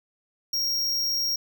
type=tone; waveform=square; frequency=5588 Hz; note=F8; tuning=in tune; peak=-24 dBFS; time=0.53-1.36 s; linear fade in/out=5 ms; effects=none